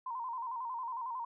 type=tone with vibrato; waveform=sine; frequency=976 Hz; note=B5; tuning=21 cents flat; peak=-36 dBFS; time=0.06-1.25 s; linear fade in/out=5 ms; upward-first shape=square; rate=11 Hz; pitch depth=83 cents each way; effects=none